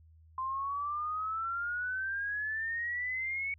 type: exponential sweep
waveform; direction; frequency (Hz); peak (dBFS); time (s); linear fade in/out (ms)
sine; up; 1036 to 2238; -32; 0.38-3.54; 2
effects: added 80 Hz sine -56 dBFS peak until 3.58 s